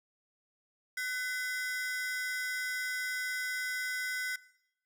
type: ring-modulated tone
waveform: 45% pulse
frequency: 1765 Hz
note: A6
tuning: 5 cents sharp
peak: -30 dBFS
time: 0.97-4.36 s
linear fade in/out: 5 ms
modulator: 261 Hz
effects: noise-tail reverb RT60 0.8 s tail -20 dB re dry